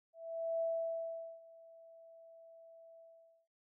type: tone with ADSR envelope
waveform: sine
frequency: 660 Hz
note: E5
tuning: 2 cents sharp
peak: -32 dBFS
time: 0.13-3.48 s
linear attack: 480 ms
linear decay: 790 ms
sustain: -23 dB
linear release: 480 ms
effects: none